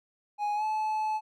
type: tone with pitch glide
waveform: triangle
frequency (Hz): 830.6 to 863.4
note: G#5 to A5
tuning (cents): 0 to -33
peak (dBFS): -25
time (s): 0.38-1.21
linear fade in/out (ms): 50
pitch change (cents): +67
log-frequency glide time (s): 0.55-0.64
effects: none